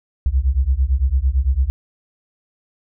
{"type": "beating tone pair", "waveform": "sine", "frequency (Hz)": [61.74, 70.64], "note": ["B1", "C#2"], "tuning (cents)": [0, 33], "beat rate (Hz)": 8.9, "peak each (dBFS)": -17, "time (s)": [0.26, 1.7], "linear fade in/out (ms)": 0, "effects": []}